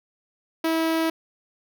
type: tone with notch filter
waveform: sawtooth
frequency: 324.7 Hz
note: E4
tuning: 26 cents flat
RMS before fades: -23 dBFS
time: 0.64-1.1 s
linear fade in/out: 5 ms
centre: 7500 Hz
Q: 1.3
effects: none